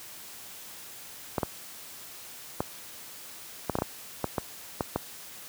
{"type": "clicks", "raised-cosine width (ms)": 1, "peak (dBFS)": -12, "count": 11, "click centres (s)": [1.382, 1.432, 2.605, 3.697, 3.754, 3.787, 3.821, 4.243, 4.382, 4.808, 4.96], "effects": ["white hiss -45 dBFS RMS until 5.48 s", "high-pass 60 Hz 12 dB/octave"]}